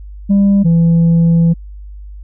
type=tone pair in turn; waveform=sine; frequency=199.1 / 167.42 Hz; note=G3 / E3; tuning=+27 / +27 cents; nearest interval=minor third; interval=300 cents; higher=first; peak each=-4 dBFS; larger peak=neither; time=0.29-0.64 / 0.64-1.54 s; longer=second; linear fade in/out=20 ms; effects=tanh soft clip ceiling -6 dBFS + added 50 Hz sine -28 dBFS peak until 2.23 s